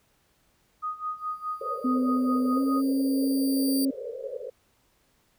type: tone with tremolo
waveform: sine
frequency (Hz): 1244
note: D#6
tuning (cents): -1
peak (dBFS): -27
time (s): 0.82-2.82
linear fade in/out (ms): 20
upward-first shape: sine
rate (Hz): 4.8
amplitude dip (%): 85
type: tone with exponential growth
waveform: 5% pulse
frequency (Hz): 4699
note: D8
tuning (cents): 0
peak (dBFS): -22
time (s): 1.18-3.85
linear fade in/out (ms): 2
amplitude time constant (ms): 580
type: band-pass noise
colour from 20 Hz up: pink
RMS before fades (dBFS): -37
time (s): 1.61-4.5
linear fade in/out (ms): 5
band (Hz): 440 to 560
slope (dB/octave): 96
type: tone with pitch glide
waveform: sine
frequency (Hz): 255 to 270.2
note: C4 to C#4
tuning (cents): -44 to -44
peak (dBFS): -22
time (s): 1.84-3.91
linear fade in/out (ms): 10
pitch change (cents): +100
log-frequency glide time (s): 2.53-2.6
effects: pink hiss -67 dBFS RMS until 5.38 s